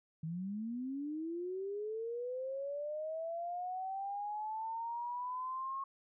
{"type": "linear sweep", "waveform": "sine", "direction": "up", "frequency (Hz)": [154.6, 1090], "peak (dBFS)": -37, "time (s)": [0.23, 5.84], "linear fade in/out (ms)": 5, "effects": []}